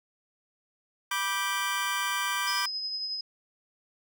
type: chord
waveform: 25% pulse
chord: G major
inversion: first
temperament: just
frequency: 980 / 1176 / 1568 Hz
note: B5 / D6 / G6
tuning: -14 / +2 / 0 cents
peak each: -29 / -28 / -28 dBFS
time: 1.11-2.66 s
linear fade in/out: 5 ms
type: tone with tremolo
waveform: sine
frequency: 5060 Hz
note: D#8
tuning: 28 cents sharp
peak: -29 dBFS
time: 2.47-3.21 s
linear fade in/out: 5 ms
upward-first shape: triangle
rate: 11 Hz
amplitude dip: 40%
effects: none